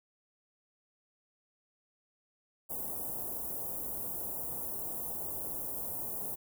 white band-stop noise, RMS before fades -38 dBFS, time 2.69-6.36 s, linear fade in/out 20 ms, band 840 to 11000 Hz, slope 24 dB/octave, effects none

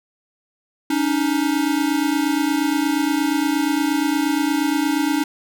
square tone pair together, 281.7 / 310.2 Hz, C#4 / D#4, +28 / -5 cents, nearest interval major second, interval 167 cents, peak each -21 dBFS, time 0.9-5.24 s, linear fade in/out 5 ms, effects none

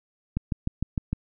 click train, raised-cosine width 5 ms, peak -13 dBFS, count 6, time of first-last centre 0.37-1.13 s, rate 6.58 Hz, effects none

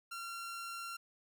sawtooth tone, 1372 Hz, F6, 31 cents flat, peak -38 dBFS, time 0.11-0.97 s, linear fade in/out 10 ms, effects none

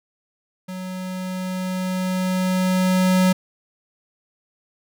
square tone with level ramp, 185 Hz, F#3, in tune, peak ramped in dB -30 to -14 dBFS, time 0.68-3.33 s, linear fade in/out 10 ms, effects none

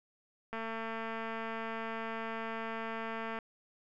click train, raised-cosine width 0.5 ms, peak -25 dBFS, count 644, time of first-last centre 0.53-3.388 s, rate 225 Hz, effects none

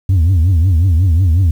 sine tone with vibrato, 87.31 Hz, F2, in tune, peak -5 dBFS, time 0.09-1.51 s, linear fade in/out 5 ms, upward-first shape triangle, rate 5.5 Hz, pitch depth 230 cents each way, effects tanh soft clip ceiling -7 dBFS + 7-bit

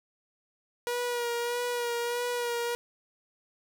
sawtooth tone with vibrato, 480 Hz, B4, 49 cents flat, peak -25 dBFS, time 0.87-2.75 s, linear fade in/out 0 ms, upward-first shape sine, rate 1.6 Hz, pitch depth 27 cents each way, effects none

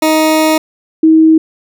20% pulse / sine tone pair in turn, 313.6 / 318.7 Hz, D#4 / D#4, +14 / +42 cents, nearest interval unison, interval 28 cents, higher second, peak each -3 dBFS, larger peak neither, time 0.02-0.58 / 1.03-1.38 s, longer first, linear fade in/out 5 ms, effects none

